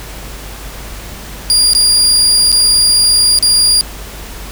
30% pulse tone with dropouts, 4814 Hz, D8, 42 cents sharp, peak -4 dBFS, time 1.5-3.81 s, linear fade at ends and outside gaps 0 ms, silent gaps 1.734-1.75 / 2.518-2.526 / 3.388-3.426 s, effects added 50 Hz sine -28 dBFS peak until 4.51 s + pink hiss -30 dBFS RMS until 4.51 s

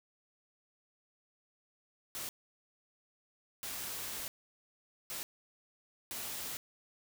white noise bursts at uneven times, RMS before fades -41 dBFS, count 4, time 2.15-2.29 / 3.63-4.28 / 5.1-5.23 / 6.11-6.57 s, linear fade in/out 0 ms, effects none

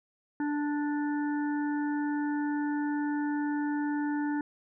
harmonic tone, 293.7 Hz, D4, in tune, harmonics 1 / 3 / 5 / 6, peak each -28 / -38 / -42 / -44 dBFS, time 0.4-4.41 s, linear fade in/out 2 ms, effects none

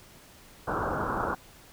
white low-pass noise, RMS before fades -30 dBFS, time 0.67-1.35 s, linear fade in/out 10 ms, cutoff 1500 Hz, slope 96 dB/octave, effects pink hiss -53 dBFS RMS until 1.72 s

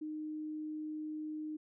sine tone, 307.6 Hz, D#4, 20 cents flat, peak -38 dBFS, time 0.01-1.57 s, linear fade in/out 10 ms, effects none

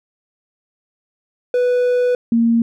triangle / sine tone pair in turn, 493.9 / 231.4 Hz, B4 / A#3, 0 / -13 cents, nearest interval octave + minor second, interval 1313 cents, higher first, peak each -11 dBFS, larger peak neither, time 1.54-2.15 / 2.32-2.62 s, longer first, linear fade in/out 2 ms, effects none

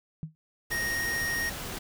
sine tone with exponential decay, 157.6 Hz, D#3, 23 cents sharp, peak -28 dBFS, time 0.23-0.35 s, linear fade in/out 0 ms, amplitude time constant 25 ms
pink noise, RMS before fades -37 dBFS, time 0.7-1.79 s, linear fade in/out 10 ms
square tone, 1864.7 Hz, A#6, in tune, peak -29 dBFS, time 0.71-1.5 s, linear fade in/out 10 ms
effects none

